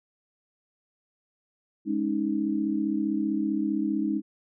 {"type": "chord", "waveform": "sine", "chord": "Ab suspended fourth", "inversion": "none", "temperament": "equal with one note detuned", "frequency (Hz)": [207.7, 277.2, 312.6], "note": ["Ab3", "Db4", "Eb4"], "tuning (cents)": [0, 0, 8], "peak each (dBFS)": [-29, -30, -27], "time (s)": [1.85, 4.22], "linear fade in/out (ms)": 50, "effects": []}